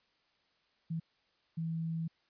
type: tone bursts at uneven times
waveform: sine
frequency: 163.5 Hz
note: E3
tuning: 14 cents flat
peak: -33 dBFS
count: 2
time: 0.9-1 / 1.57-2.08 s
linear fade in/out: 10 ms
effects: white hiss -73 dBFS RMS until 2.29 s + resampled to 11025 Hz